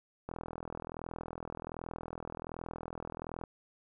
click train, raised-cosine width 1 ms, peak -26 dBFS, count 131, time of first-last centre 0.29-3.438 s, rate 41.3 Hz, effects none

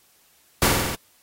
pink noise with echo, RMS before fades -18 dBFS, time 0.62-0.67 s, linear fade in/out 2 ms, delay 47 ms, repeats 6, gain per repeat -2 dB, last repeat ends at 0.952 s, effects white hiss -59 dBFS RMS until 1.22 s + AAC 48 kbps

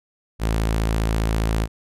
sawtooth tone, 54.9 Hz, A1, 3 cents flat, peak -15 dBFS, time 0.39-1.68 s, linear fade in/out 50 ms, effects resampled to 32000 Hz

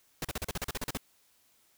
pink noise bursts, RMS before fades -34 dBFS, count 12, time 0.22-0.973 s, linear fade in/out 2 ms, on 27 ms, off 39 ms, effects white hiss -67 dBFS RMS until 1.77 s

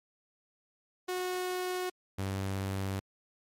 sawtooth tone pair in turn, 365.1 / 96.89 Hz, F#4 / G2, -23 / -20 cents, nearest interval octave + major seventh, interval 2297 cents, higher first, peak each -28 dBFS, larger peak neither, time 1.08-1.9 / 2.18-3 s, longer neither, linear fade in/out 10 ms, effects MP3 64 kbps

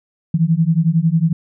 sine beating tone pair, 158.4 / 169.4 Hz, D#3 / E3, +31 / +48 cents, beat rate 11 Hz, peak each -15 / -15 dBFS, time 0.34-1.33 s, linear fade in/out 5 ms, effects none

